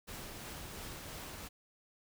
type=noise with tremolo; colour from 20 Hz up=pink; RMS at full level=-45 dBFS; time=0.07-1.49 s; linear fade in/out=20 ms; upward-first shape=triangle; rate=2.9 Hz; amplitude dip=25%; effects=none

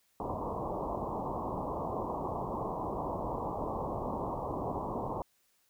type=low-pass noise; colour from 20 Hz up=white; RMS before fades=-36 dBFS; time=0.2-5.22 s; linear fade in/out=2 ms; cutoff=1100 Hz; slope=96 dB/octave; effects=white hiss -72 dBFS RMS until 5.69 s

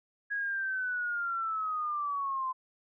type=linear sweep; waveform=sine; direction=down; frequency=1661.2 to 1026 Hz; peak=-30 dBFS; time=0.3-2.53 s; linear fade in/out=20 ms; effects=none

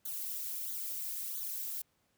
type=noise with flanger; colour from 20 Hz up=violet; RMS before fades=-39 dBFS; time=0.05-1.82 s; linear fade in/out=5 ms; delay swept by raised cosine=0.38 to 2.68 ms; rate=1.5 Hz; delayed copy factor=-0.85; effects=pink hiss -75 dBFS RMS until 2.17 s + high-pass 60 Hz 12 dB/octave

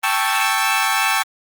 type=chord; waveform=20% pulse; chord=A dominant seventh; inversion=third; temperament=equal; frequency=784 / 880 / 1108.7 / 1318.5 Hz; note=G5 / A5 / C#6 / E6; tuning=0 / 0 / 0 / 0 cents; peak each=-17 dBFS; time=0.03-1.23 s; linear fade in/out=10 ms; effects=Opus 24 kbps

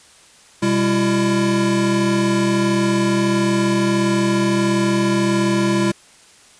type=tone cluster; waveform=square; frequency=126.4 / 199.2 / 337.7 Hz; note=B2 / G3 / E4; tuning=+41 / +28 / +42 cents; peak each=-25 / -19 / -19 dBFS; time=0.62-5.92 s; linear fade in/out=10 ms; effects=white hiss -48 dBFS RMS until 6.59 s + resampled to 22050 Hz

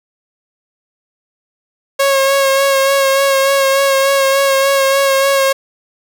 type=tone with vibrato; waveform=sawtooth; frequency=546 Hz; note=C#5; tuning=26 cents flat; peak=-6 dBFS; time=1.99-5.53 s; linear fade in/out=10 ms; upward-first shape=sine; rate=3.4 Hz; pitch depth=24 cents each way; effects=none

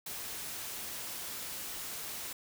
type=noise; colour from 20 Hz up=white; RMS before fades=-41 dBFS; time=0.06-2.33 s; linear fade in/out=5 ms; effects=none

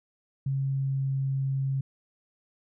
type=tone with pitch glide; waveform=sine; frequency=136.1 to 135.32 Hz; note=C#3 to C#3; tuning=-31 to -41 cents; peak=-25 dBFS; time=0.46-1.81 s; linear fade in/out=5 ms; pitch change=-10 cents; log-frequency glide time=0.65-1.08 s; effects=none

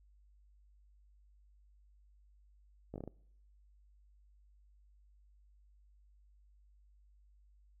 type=slowing click train; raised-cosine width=2 ms; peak=-30 dBFS; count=6; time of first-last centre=2.94-3.077 s; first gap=18 ms; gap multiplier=1.21; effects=noise-tail reverb RT60 0.7 s tail -24 dB re dry + added 50 Hz sine -62 dBFS peak until 7.8 s

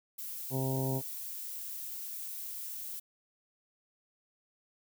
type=noise; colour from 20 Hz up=violet; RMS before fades=-41 dBFS; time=0.18-3 s; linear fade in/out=10 ms
type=harmonic tone; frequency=132.4 Hz; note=C3; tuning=21 cents sharp; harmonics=1 / 2 / 3 / 4 / 5 / 6 / 7; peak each=-32 / -37 / -38 / -43 / -44 / -48 / -46 dBFS; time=0.5-1.02 s; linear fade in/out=50 ms
effects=none

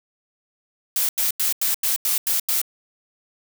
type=noise bursts; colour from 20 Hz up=blue; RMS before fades=-21 dBFS; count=8; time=0.96-2.616 s; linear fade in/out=2 ms; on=130 ms; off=88 ms; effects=none

